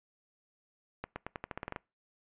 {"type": "accelerating click train", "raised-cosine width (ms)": 0.5, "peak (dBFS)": -22, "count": 11, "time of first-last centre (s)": [1.04, 1.761], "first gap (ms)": 120, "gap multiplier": 0.88, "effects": ["noise-tail reverb RT60 0.3 s tail -25 dB re dry", "resampled to 8000 Hz"]}